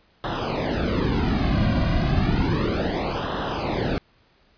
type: noise with flanger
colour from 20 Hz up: brown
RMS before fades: -23 dBFS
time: 0.24-3.98 s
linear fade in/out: 0 ms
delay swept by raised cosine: 0.43 to 2.33 ms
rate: 0.32 Hz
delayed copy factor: -0.95
effects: pink hiss -60 dBFS RMS until 4.57 s + resampled to 11025 Hz